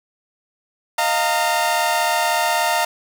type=chord; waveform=sawtooth; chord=Eb suspended second; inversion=none; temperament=equal with one note detuned; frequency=622.3 / 698.5 / 916.8 Hz; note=Eb5 / F5 / Bb5; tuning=0 / 0 / -29 cents; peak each=-21 / -17 / -16 dBFS; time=0.98-2.85 s; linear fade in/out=5 ms; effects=7-bit